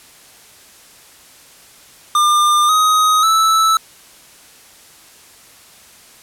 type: tone with pitch steps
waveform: square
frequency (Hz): 1201 / 1255.6 / 1312.7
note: D6 / D#6 / E6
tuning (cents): +38 / +15 / -8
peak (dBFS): -11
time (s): 2.15-3.77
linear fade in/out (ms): 2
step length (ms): 540
effects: white hiss -44 dBFS RMS until 6.22 s + low-pass 12000 Hz 12 dB/octave